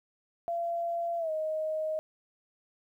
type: tone with pitch glide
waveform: sine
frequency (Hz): 682 to 625.4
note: F5 to D#5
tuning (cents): -41 to +9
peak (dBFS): -29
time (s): 0.48-1.99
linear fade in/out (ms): 0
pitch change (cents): -150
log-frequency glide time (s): 1.18-1.31
effects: 11-bit